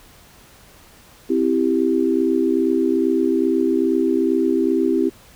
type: chord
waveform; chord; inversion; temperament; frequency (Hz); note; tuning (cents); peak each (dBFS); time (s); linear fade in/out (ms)
sine; C major; none; equal; 261.6 / 329.6 / 392; C4 / E4 / G4; 0 / 0 / 0; -20 / -19 / -20; 1.29-5.1; 20
effects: pink hiss -48 dBFS RMS until 5.35 s